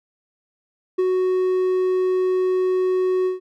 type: tone with ADSR envelope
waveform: triangle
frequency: 370 Hz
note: F#4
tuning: in tune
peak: -13 dBFS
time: 0.98-3.4 s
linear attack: 12 ms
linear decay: 32 ms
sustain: -2 dB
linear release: 140 ms
effects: none